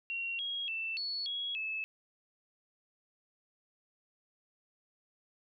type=tone with pitch steps; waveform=sine; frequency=2744 / 3288 / 2665 / 4405 / 3326 / 2606 Hz; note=F7 / G#7 / E7 / C#8 / G#7 / E7; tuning=-31 / -18 / +18 / -12 / +2 / -20 cents; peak=-34 dBFS; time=0.1-1.84 s; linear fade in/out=0 ms; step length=290 ms; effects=none